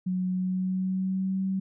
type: tone with pitch glide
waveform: sine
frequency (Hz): 183.8 to 191.05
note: F#3 to G3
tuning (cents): -11 to -44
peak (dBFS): -25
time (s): 0.06-1.6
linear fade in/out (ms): 10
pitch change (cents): +67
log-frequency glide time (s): 0.3-1.43
effects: none